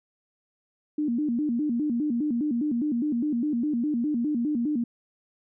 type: tone with vibrato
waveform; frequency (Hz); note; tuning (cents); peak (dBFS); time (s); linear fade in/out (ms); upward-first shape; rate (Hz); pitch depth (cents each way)
sine; 266.2; C4; +30; -23; 0.98-4.84; 5; square; 4.9; 210
effects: none